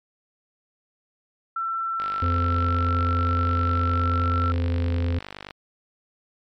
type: tone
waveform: sine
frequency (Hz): 1342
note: E6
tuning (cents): +31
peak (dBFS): -24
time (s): 1.56-4.52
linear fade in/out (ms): 5
type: click train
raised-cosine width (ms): 0.3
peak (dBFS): -19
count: 175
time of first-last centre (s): 2-5.508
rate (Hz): 49.6
type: harmonic tone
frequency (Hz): 85.7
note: F2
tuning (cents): -32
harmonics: 1 / 3 / 5 / 6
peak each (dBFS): -21 / -30 / -39 / -37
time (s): 2.22-5.19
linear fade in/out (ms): 5
effects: MP3 64 kbps